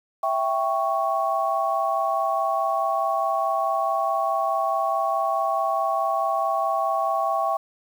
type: chord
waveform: sine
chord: C# diminished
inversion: first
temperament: equal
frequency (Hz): 659.3 / 784 / 1108.7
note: E5 / G5 / C#6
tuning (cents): 0 / 0 / 0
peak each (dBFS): -25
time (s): 0.23-7.57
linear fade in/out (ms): 5
effects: 8-bit